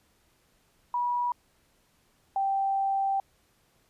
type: tone pair in turn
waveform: sine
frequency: 971 / 782.3 Hz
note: B5 / G5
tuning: -30 / -4 cents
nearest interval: major third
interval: 374 cents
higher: first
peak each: -25 / -24 dBFS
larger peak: second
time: 0.94-1.32 / 2.36-3.2 s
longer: second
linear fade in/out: 2 ms
effects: pink hiss -67 dBFS RMS until 3.89 s + resampled to 32000 Hz